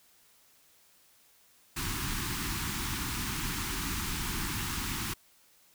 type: band-stop noise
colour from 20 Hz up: pink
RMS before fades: -34 dBFS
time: 1.76-5.14 s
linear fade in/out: 10 ms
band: 360 to 890 Hz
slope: 48 dB/octave
effects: white hiss -63 dBFS RMS until 5.74 s